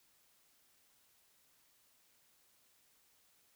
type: silence
effects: white hiss -71 dBFS RMS until 3.55 s